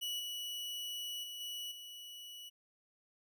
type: tone with level steps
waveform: 40% pulse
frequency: 2941 Hz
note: F#7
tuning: 11 cents flat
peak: -36 / -39 / -43 / -40 / -47 dBFS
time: 0.01-2.5 s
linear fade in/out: 20 ms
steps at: 0.19 / 1.23 / 1.4 / 1.71 s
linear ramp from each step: 10 ms
effects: none